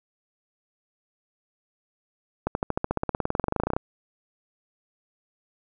accelerating click train, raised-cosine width 1 ms, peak -10 dBFS, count 26, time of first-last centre 2.47-3.765 s, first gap 81 ms, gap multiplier 0.96, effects none

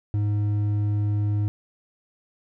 sine tone with hard clipping, 103.83 Hz, G#2, in tune, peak -22 dBFS, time 0.14-1.48 s, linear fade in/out 0 ms, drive 5 dB, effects none

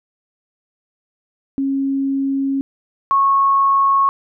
sine tone pair in turn, 272.8 / 1098.5 Hz, C#4 / C#6, -28 / -16 cents, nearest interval 2 octaves, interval 2412 cents, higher second, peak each -16 / -11 dBFS, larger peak second, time 1.58-2.61 / 3.11-4.09 s, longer first, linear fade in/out 0 ms, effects none

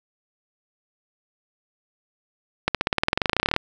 accelerating click train, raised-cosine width 0.3 ms, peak -3 dBFS, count 22, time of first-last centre 2.68-3.564 s, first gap 67 ms, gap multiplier 0.95, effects none

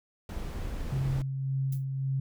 brown noise, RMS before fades -35 dBFS, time 0.29-1.22 s, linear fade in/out 2 ms
sine tone with tremolo, 134.7 Hz, C#3, 49 cents flat, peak -26 dBFS, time 0.92-2.2 s, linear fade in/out 5 ms, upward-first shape sine, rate 1.8 Hz, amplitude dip 40%
violet noise with exponential decay, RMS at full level -40 dBFS, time 1.72-1.85 s, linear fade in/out 5 ms, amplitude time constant 27 ms
effects none

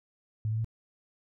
sine tone with pitch steps, 108.3 / 110.38 / 112.51 Hz, A2 / A2 / A2, -27 / +6 / +39 cents, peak -27 dBFS, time 0.45-0.645 s, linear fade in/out 0 ms, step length 65 ms, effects none

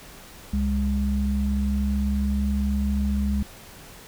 sine tone pair together, 68 / 204.2 Hz, C#2 / G#3, -33 / -29 cents, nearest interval octave + perfect fifth, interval 1904 cents, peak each -23 / -24 dBFS, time 0.53-3.43 s, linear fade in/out 5 ms, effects pink hiss -45 dBFS RMS until 4.07 s

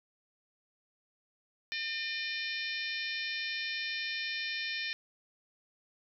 harmonic tone with a mistuned harmonic, 604 Hz, D5, 48 cents sharp, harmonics 3 / 4 / 5 / 6 / 7 / 8 / 9, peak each -39 / -38 / -44 / -42 / -43 / -47 / -45 dBFS, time 1.72-4.93 s, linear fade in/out 0 ms, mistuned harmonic 7, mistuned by -19 cents, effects none

